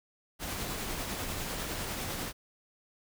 pink noise with tremolo, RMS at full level -35 dBFS, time 0.39-2.33 s, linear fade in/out 50 ms, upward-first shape triangle, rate 10 Hz, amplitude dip 30%, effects none

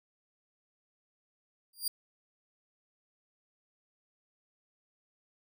15% pulse tone with exponential growth, 4785 Hz, D8, 32 cents sharp, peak -20 dBFS, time 1.73-1.88 s, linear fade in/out 5 ms, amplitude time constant 31 ms, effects none

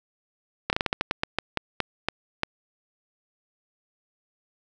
slowing click train, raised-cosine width 0.3 ms, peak -7 dBFS, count 14, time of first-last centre 0.7-2.434 s, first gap 29 ms, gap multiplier 1.23, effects none

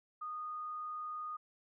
sine tone, 1233 Hz, D#6, 16 cents flat, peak -39 dBFS, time 0.21-1.37 s, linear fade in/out 10 ms, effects none

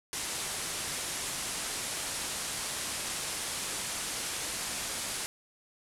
white low-pass noise, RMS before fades -36 dBFS, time 0.13-5.26 s, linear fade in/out 0 ms, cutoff 11000 Hz, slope 48 dB/octave, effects none

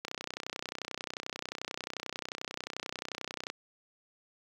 click train, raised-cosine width 0.2 ms, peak -19 dBFS, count 109, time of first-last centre 0.05-3.5 s, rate 31.3 Hz, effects high-pass 60 Hz 12 dB/octave + 8-bit

